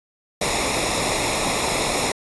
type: noise with comb filter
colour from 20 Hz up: pink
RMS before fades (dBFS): -22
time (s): 0.41-2.12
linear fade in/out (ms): 5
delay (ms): 0.65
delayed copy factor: -0.7
effects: resampled to 24000 Hz